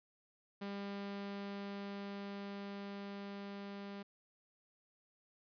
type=tone with level ramp; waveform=sawtooth; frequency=200 Hz; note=G3; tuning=35 cents sharp; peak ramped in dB=-37 to -41 dBFS; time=0.61-4.03 s; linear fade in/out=10 ms; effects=resampled to 11025 Hz